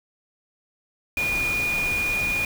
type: tone in noise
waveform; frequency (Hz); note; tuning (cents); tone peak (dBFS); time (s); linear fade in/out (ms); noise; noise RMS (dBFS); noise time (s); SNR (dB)
sine; 2440; D#7; -34; -22; 1.17-2.45; 2; pink; -32; 1.17-2.45; +7
effects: none